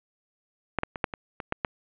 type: clicks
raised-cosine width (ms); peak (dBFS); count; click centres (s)
0.5; -9 / -11 / -18 / -8 / -19 / -19 / -10 / -10; 8; 0.787 / 0.834 / 0.958 / 1.042 / 1.138 / 1.402 / 1.524 / 1.648
effects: resampled to 8000 Hz + 8-bit